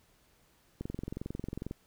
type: click train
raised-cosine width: 3 ms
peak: -24 dBFS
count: 21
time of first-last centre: 0.81-1.711 s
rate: 22.2 Hz
effects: pink hiss -67 dBFS RMS until 1.86 s